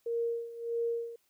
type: tone with tremolo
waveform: sine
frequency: 466.2 Hz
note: A#4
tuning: in tune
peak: -28 dBFS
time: 0.06-1.16 s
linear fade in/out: 5 ms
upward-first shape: sine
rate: 1.6 Hz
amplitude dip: 80%
effects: white hiss -73 dBFS RMS until 1.29 s